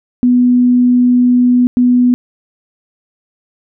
sine tone bursts at uneven times, 246.9 Hz, B3, in tune, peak -6 dBFS, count 2, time 0.23-1.67 / 1.77-2.14 s, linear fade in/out 0 ms, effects none

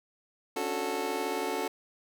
25% pulse chord, D major seventh, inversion third, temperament just, 275.3 / 293.7 / 367.1 / 440.5 Hz, C#4 / D4 / F#4 / A4, -12 / 0 / -14 / +2 cents, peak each -35 / -36 / -31 / -30 dBFS, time 0.56-1.68 s, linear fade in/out 5 ms, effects none

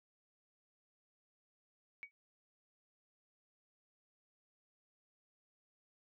sine tone with exponential decay, 2254 Hz, C#7, 28 cents sharp, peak -40 dBFS, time 2.03-2.11 s, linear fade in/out 0 ms, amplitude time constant 17 ms, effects none

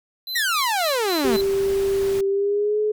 square tone with tremolo, 4043 Hz, B7, 40 cents sharp, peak -26 dBFS, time 0.27-1.41 s, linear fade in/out 2 ms, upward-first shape sine, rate 3.7 Hz, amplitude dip 100%
sawtooth exponential sweep, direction down, 1975.5 to 207.7 Hz, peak -16 dBFS, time 0.35-1.37 s, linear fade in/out 10 ms
pink noise, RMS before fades -35 dBFS, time 1.24-2.21 s, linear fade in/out 5 ms
sine tone with pitch glide, 392 to 425 Hz, G4 to G#4, 0 to +40 cents, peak -18 dBFS, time 1.24-2.92 s, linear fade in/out 10 ms, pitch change +140 cents, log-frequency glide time 2.27-2.8 s
effects none

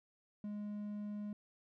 triangle tone, 207.7 Hz, G#3, in tune, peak -38 dBFS, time 0.44-1.33 s, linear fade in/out 2 ms, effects none

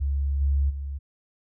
sine tone with level steps, 69.7 Hz, C#2, 10 cents sharp, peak -22 / -19 / -29 dBFS, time 0-0.99 s, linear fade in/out 20 ms, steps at 0.4 / 0.69 s, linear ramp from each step 20 ms, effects none

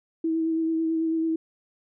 sine tone with vibrato, 324.1 Hz, E4, 29 cents flat, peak -22 dBFS, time 0.24-1.36 s, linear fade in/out 5 ms, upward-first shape sine, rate 9.1 Hz, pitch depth 18 cents each way, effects none

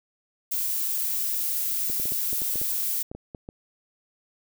violet noise, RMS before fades -27 dBFS, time 0.51-3.03 s, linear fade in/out 10 ms
clicks, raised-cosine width 2 ms, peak -24 dBFS, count 12, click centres 1.899 / 1.998 / 2.056 / 2.121 / 2.33 / 2.419 / 2.557 / 2.616 / 3.115 / 3.15 / 3.348 / 3.489 s
effects none

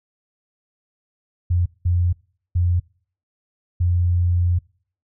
sine tone bursts at uneven times, 87.9 Hz, F2, 12 cents sharp, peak -15 dBFS, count 4, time 1.5-1.66 / 1.85-2.13 / 2.55-2.8 / 3.8-4.59 s, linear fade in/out 10 ms, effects noise-tail reverb RT60 0.5 s tail -25 dB re dry

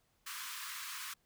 pink high-pass noise, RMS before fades -44 dBFS, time 0.26-1.14 s, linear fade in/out 10 ms, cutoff 1000 Hz, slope 96 dB/octave, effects pink hiss -75 dBFS RMS until 1.25 s

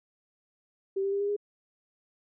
sine tone with pitch steps, 388.7 / 394.1 / 399.6 / 405.2 / 410.9 Hz, G4 / G4 / G4 / G#4 / G#4, -15 / +9 / +33 / -43 / -18 cents, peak -26 dBFS, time 0.96-1.365 s, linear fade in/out 10 ms, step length 81 ms, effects none

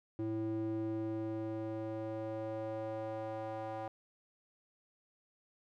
square tone with band-pass filter sweep, 110 Hz, A2, in tune, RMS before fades -39 dBFS, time 0.19-3.88 s, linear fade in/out 0 ms, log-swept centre 300 to 720 Hz, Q 2.6, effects none

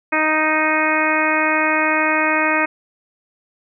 harmonic tone, 311.1 Hz, D#4, in tune, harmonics 1 / 2 / 3 / 4 / 5 / 6 / 7 / 8, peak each -23 / -23 / -23 / -23 / -23 / -23 / -23 / -23 dBFS, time 0.12-2.66 s, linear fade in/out 10 ms, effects none

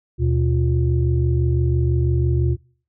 sine tone cluster, 77.4 / 123.4 / 351.4 Hz, D#2 / B2 / F4, -9 / -1 / +11 cents, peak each -18 / -18 / -25 dBFS, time 0.18-2.57 s, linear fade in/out 50 ms, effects noise-tail reverb RT60 0.5 s tail -25 dB re dry + tanh soft clip ceiling -7 dBFS

